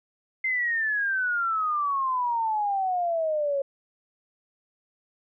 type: exponential sweep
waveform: sine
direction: down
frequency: 2093 to 546 Hz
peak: -23 dBFS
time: 0.44-3.62 s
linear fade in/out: 5 ms
effects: none